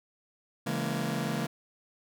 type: chord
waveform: sawtooth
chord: A# half-diminished seventh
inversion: first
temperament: just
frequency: 139.85 / 167.82 / 209.8 / 233.1 Hz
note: C#3 / E3 / G#3 / A#3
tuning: +16 / +31 / +18 / 0 cents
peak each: -31 dBFS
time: 0.66-1.47 s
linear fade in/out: 10 ms
effects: none

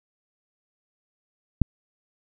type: click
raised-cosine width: 5 ms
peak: -5 dBFS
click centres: 1.617 s
effects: none

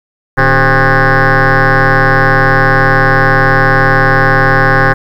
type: tone with frequency modulation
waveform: sine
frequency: 802 Hz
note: G5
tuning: 39 cents sharp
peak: -3 dBFS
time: 0.37-4.94 s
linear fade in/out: 20 ms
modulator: 137 Hz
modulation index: 7.2
effects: tanh soft clip ceiling -3 dBFS + 7-bit

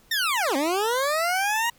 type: linear two-way sweep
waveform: 20% pulse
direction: down then up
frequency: 1861 to 261.6 to 957 Hz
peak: -17 dBFS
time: 0.11-1.7 s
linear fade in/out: 5 ms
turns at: 0.56 s
effects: pink hiss -58 dBFS RMS until 1.78 s

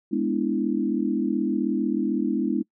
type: chord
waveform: sine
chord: E dominant seventh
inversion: first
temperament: equal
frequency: 207.7 / 246.9 / 293.7 / 329.6 Hz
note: G#3 / B3 / D4 / E4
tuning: 0 / 0 / 0 / 0 cents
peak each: -27 dBFS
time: 0.11-2.63 s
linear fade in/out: 20 ms
effects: noise-tail reverb RT60 0.1 s tail -25 dB re dry

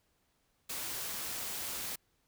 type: noise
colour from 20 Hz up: white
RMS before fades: -39 dBFS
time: 0.69-1.96 s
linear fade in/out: 10 ms
effects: pink hiss -75 dBFS RMS until 2.27 s

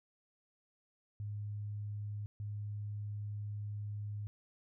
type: tone bursts at uneven times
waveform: sine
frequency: 103.8 Hz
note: G#2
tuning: in tune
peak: -38 dBFS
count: 2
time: 1.2-2.26 / 2.4-4.27 s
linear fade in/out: 0 ms
effects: none

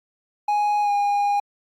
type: tone with pitch glide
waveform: triangle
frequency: 830.6 to 814.4 Hz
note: G#5 to G#5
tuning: 0 to -34 cents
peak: -16 dBFS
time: 0.48-1.4 s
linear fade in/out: 5 ms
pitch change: -34 cents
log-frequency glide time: 0.82-0.91 s
effects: AAC 64 kbps

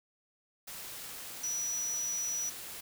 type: tone in noise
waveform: sine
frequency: 5880 Hz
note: F#8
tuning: 12 cents flat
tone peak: -32 dBFS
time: 1.43-2.5 s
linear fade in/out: 10 ms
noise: white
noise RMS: -44 dBFS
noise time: 0.67-2.81 s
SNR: +9 dB
effects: none

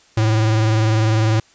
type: tone with vibrato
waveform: square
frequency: 110 Hz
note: A2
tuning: in tune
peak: -14 dBFS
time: 0.17-1.4 s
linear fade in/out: 5 ms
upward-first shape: sine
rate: 20 Hz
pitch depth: 52 cents each way
effects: white hiss -52 dBFS RMS until 1.54 s + resampled to 16000 Hz

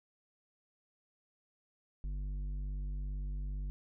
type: tone with tanh clipping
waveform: sine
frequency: 48.83 Hz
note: G1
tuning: 6 cents flat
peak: -37 dBFS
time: 2.04-3.7 s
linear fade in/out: 0 ms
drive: 9 dB
effects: none

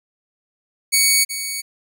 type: tone with echo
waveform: 10% pulse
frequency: 2236 Hz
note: C#7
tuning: 14 cents sharp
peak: -4 dBFS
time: 0.92-1.25 s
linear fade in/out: 20 ms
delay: 370 ms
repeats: 1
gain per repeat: -11 dB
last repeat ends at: 1.62 s
effects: none

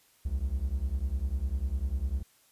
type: beating tone pair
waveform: triangle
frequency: 61.74 / 71.74 Hz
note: B1 / D2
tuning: 0 / -40 cents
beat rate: 10 Hz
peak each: -29 dBFS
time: 0.25-2.23 s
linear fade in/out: 10 ms
effects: white hiss -64 dBFS RMS until 2.51 s + resampled to 32000 Hz

